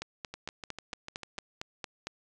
two click trains, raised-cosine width 0.2 ms, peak -23 / -19 dBFS, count 8 / 10, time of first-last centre 0.34-1.382 / 0.02-2.07 s, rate 6.72 / 4.39 Hz, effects resampled to 22050 Hz + 9-bit

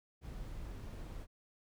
brown noise, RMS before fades -45 dBFS, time 0.21-1.27 s, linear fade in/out 50 ms, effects none

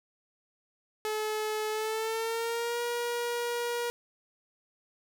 sawtooth tone with pitch glide, 430 to 477.1 Hz, A4 to A#4, -40 to +40 cents, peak -26 dBFS, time 1.05-3.9 s, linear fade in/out 0 ms, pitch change +180 cents, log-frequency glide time 1.7-2.81 s, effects none

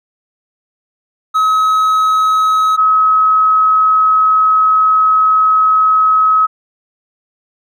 triangle / sine tone pair in turn, 1279 / 1279 Hz, D#6 / D#6, +47 / +47 cents, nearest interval unison, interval 0 cents, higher neither, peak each -7 dBFS, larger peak neither, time 1.34-2.77 / 2.77-6.47 s, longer second, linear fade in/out 20 ms, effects none

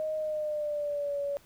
sine tone with pitch glide, 622.3 to 567.4 Hz, D#5 to C#5, 0 to +40 cents, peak -29 dBFS, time 0-1.37 s, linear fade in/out 0 ms, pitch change -160 cents, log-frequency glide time 0.16-1.2 s, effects pink hiss -60 dBFS RMS until 1.45 s

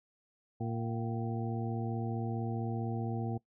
harmonic tone with a mistuned harmonic, 115.3 Hz, A#2, 19 cents flat, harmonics 1 / 2 / 3 / 4 / 6 / 7, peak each -35 / -38 / -42 / -44 / -48 / -44 dBFS, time 0.6-3.38 s, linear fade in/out 10 ms, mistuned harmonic 7, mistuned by -68 cents, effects noise-tail reverb RT60 0.1 s tail -20 dB re dry

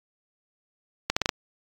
accelerating click train, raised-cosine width 0.2 ms, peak -5 dBFS, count 5, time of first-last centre 1.1-1.292 s, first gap 65 ms, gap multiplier 0.8, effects AAC 64 kbps

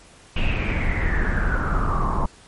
brown noise with low-pass filter sweep, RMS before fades -21 dBFS, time 0.36-2.26 s, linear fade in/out 5 ms, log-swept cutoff 2800 to 1000 Hz, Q 9.5, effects pink hiss -49 dBFS RMS until 2.47 s + MP3 48 kbps

